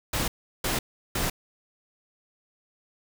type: noise bursts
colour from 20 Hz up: pink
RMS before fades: -27 dBFS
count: 3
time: 0.13-1.3 s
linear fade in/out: 5 ms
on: 150 ms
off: 360 ms
effects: none

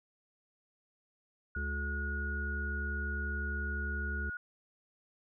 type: tone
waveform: sine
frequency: 1447 Hz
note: F#6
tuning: 39 cents flat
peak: -37 dBFS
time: 1.55-4.37 s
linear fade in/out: 2 ms
type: harmonic tone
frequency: 71.5 Hz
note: D2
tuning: 46 cents flat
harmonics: 1 / 3 / 5 / 6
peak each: -35 / -45 / -49 / -51 dBFS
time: 1.56-4.3 s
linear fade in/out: 5 ms
effects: none

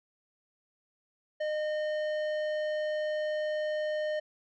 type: tone with tanh clipping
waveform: sine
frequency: 611 Hz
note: D#5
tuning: 32 cents flat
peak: -31 dBFS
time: 1.4-4.2 s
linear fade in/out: 10 ms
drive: 12 dB
effects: none

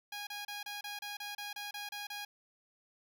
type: tone bursts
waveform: 10% pulse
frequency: 822 Hz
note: G#5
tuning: 18 cents flat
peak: -32 dBFS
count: 12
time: 0.12-2.25 s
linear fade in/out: 5 ms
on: 150 ms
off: 30 ms
effects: none

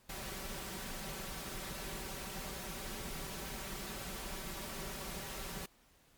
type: noise with comb filter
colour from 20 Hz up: pink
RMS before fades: -43 dBFS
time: 0.09-5.66 s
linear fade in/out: 5 ms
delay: 5.2 ms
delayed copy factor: +0.55
effects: pink hiss -67 dBFS RMS until 6.17 s + MP3 96 kbps

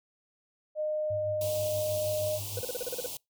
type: tone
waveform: sine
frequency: 612 Hz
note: D#5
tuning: 29 cents flat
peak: -28 dBFS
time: 0.75-2.4 s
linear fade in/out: 50 ms
type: tone with tremolo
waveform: sine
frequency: 101.8 Hz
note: G#2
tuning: 34 cents flat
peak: -36 dBFS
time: 1.1-2.61 s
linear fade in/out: 5 ms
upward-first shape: sine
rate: 6.3 Hz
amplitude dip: 60%
type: band-stop noise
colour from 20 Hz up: white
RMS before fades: -39 dBFS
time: 1.41-3.17 s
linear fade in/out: 2 ms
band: 1000 to 2600 Hz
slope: 48 dB/octave
type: tone bursts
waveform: triangle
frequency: 494.6 Hz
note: B4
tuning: 3 cents sharp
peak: -29 dBFS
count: 9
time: 2.57-3.063 s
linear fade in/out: 2 ms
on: 21 ms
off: 38 ms
effects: noise-tail reverb RT60 0.2 s tail -26 dB re dry

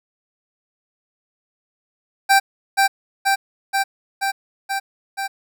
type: tone with echo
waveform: 25% pulse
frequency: 784 Hz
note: G5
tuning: in tune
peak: -7 dBFS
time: 2.29-2.4 s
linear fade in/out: 20 ms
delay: 480 ms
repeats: 6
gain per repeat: -2 dB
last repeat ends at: 5.28 s
effects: none

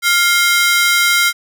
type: ring-modulated tone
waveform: sawtooth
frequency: 1760 Hz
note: A6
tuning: in tune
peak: -4 dBFS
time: 0.02-1.33 s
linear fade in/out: 50 ms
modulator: 364 Hz
effects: none

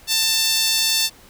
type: tone with high-pass filter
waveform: sawtooth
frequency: 891 Hz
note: A5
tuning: 22 cents sharp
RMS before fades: -19 dBFS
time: 0.07-1.1 s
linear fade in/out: 50 ms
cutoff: 4100 Hz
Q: 1.8
effects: pink hiss -48 dBFS RMS until 1.29 s

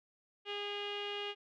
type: tone with low-pass filter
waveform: sawtooth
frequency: 408.8 Hz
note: G#4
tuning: 27 cents flat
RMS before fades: -40 dBFS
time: 0.45-1.35 s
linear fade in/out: 50 ms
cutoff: 3000 Hz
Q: 7.7
effects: none

